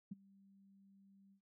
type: tone with ADSR envelope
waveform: sine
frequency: 196 Hz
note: G3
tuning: in tune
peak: -40 dBFS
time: 0.11-1.41 s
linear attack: 9 ms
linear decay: 21 ms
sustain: -24 dB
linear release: 91 ms
effects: noise-tail reverb RT60 0.1 s tail -24 dB re dry